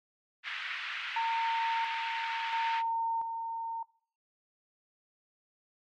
pink band-pass noise, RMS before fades -38 dBFS, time 0.43-2.83 s, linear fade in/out 50 ms, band 1500 to 3000 Hz, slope 24 dB/octave
sine tone with tremolo, 913 Hz, A#5, 36 cents flat, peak -28 dBFS, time 1.16-3.83 s, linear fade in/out 5 ms, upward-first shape square, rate 0.73 Hz, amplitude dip 45%
effects noise-tail reverb RT60 0.5 s tail -22 dB re dry + MP3 64 kbps

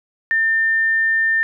sine tone, 1800 Hz, A6, 39 cents sharp, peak -14 dBFS, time 0.31-1.43 s, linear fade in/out 0 ms, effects none

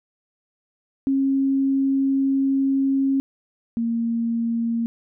sine tone pair in turn, 271.2 / 231.3 Hz, C#4 / A#3, -38 / -13 cents, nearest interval minor third, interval 275 cents, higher first, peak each -17 / -20 dBFS, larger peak first, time 1.07-3.2 / 3.77-4.86 s, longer first, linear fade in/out 0 ms, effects none

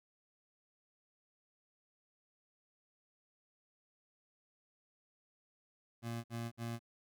25% pulse tone bursts, 116.54 Hz, A#2, in tune, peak -35 dBFS, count 3, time 6.02-6.794 s, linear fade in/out 50 ms, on 220 ms, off 57 ms, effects none

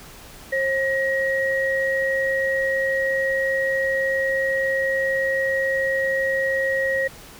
sine tone pair together, 535.5 / 1895 Hz, C5 / A#6, +40 / +28 cents, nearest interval octave + minor seventh, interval 2188 cents, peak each -22 dBFS, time 0.52-7.08 s, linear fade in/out 10 ms, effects pink hiss -43 dBFS RMS until 7.39 s

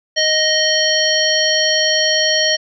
harmonic tone, 622.3 Hz, D#5, in tune, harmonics 1 / 3 / 5 / 7 / 9, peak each -19 / -19 / -19 / -19 / -19 dBFS, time 0.16-2.57 s, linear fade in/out 20 ms, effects none

